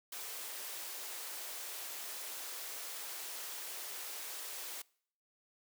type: high-pass noise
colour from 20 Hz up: white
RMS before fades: -44 dBFS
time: 0.12-4.82 s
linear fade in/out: 5 ms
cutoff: 360 Hz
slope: 24 dB/octave
effects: noise-tail reverb RT60 0.6 s tail -24 dB re dry